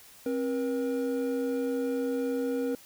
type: tone pair together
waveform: triangle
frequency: 266.5 / 479.1 Hz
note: C4 / A#4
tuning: +32 / +47 cents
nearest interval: minor seventh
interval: 1015 cents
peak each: -28 dBFS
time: 0.26-2.75 s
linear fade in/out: 2 ms
effects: white hiss -53 dBFS RMS until 2.85 s